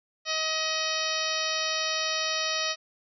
harmonic tone with a mistuned harmonic, 632 Hz, D#5, 27 cents sharp, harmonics 1 / 2 / 3 / 4 / 5 / 6 / 7 / 8 / 9, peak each -35 / -35 / -35 / -35 / -35 / -35 / -35 / -35 / -35 dBFS, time 0.25-2.76 s, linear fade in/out 50 ms, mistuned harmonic 5, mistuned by -45 cents, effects none

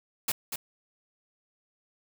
white noise with echo, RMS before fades -28 dBFS, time 0.28-0.32 s, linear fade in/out 5 ms, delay 240 ms, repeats 1, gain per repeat -6 dB, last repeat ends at 0.56 s, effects none

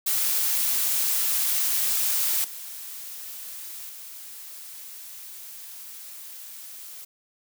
blue noise with level steps, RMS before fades -24 / -38 / -41 dBFS, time 0.06-7.05 s, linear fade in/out 10 ms, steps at 2.44 / 3.89 s, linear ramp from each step 5 ms, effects none

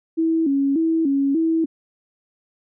sine tone with vibrato, 300.1 Hz, D4, 38 cents sharp, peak -16 dBFS, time 0.17-1.66 s, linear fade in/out 20 ms, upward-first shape square, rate 1.7 Hz, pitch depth 140 cents each way, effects none

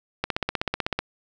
click train, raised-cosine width 0.3 ms, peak -8 dBFS, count 13, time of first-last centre 0.24-0.99 s, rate 16 Hz, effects none

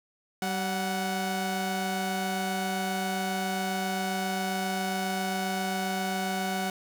sawtooth tone pair together, 191.86 / 740 Hz, G3 / F#5, -37 / 0 cents, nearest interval octave + major seventh, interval 2337 cents, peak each -27 dBFS, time 0.42-6.7 s, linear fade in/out 2 ms, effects none

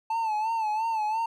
triangle tone with vibrato, 880 Hz, A5, in tune, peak -23 dBFS, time 0.1-1.26 s, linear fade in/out 5 ms, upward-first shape sine, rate 2.9 Hz, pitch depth 72 cents each way, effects none

